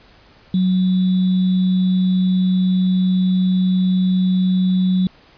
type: tone with sample-and-hold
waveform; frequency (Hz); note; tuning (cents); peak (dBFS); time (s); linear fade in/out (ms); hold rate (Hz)
sine; 185; F#3; 0; -13; 0.54-5.07; 2; 3675
effects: pink hiss -49 dBFS RMS until 5.37 s + resampled to 11025 Hz